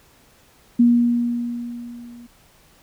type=tone with level ramp; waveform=sine; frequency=238.6 Hz; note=A#3; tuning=41 cents sharp; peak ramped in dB=-9 to -39 dBFS; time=0.79-2.27 s; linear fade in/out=10 ms; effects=pink hiss -54 dBFS RMS until 2.82 s